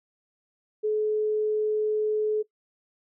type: tone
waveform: sine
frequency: 427.8 Hz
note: A4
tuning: 49 cents flat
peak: -22 dBFS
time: 0.83-2.43 s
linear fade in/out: 20 ms
effects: noise-tail reverb RT60 0.1 s tail -20 dB re dry